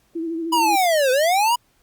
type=tone with vibrato; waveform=sine; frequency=329.4 Hz; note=E4; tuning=1 cent flat; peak=-23 dBFS; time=0.15-0.76 s; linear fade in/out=10 ms; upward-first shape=sine; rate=13 Hz; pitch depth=45 cents each way
type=linear two-way sweep; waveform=square; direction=down then up; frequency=987.8 to 497.5 to 987.8 Hz; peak=-16 dBFS; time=0.52-1.56 s; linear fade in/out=10 ms; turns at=1.11 s
type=noise; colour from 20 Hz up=violet; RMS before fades=-31 dBFS; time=0.74-0.86 s; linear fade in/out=5 ms
effects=pink hiss -62 dBFS RMS until 1.82 s + Opus 48 kbps